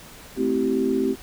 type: chord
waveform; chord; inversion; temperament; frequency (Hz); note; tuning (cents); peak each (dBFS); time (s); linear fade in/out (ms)
sine; A minor seventh; none; equal with one note detuned; 220 / 261.6 / 329.6 / 385.7; A3 / C4 / E4 / G4; 0 / 0 / 0 / -28; -28 / -23 / -29 / -23; 0.36-1.16; 50
effects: pink hiss -44 dBFS RMS until 1.22 s